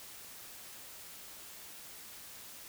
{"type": "silence", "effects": ["white hiss -50 dBFS RMS until 2.68 s"]}